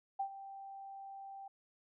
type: tone with ADSR envelope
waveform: sine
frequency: 784 Hz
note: G5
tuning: in tune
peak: -32 dBFS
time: 0.19-1.48 s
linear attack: 11 ms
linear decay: 83 ms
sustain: -14 dB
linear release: 5 ms
effects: none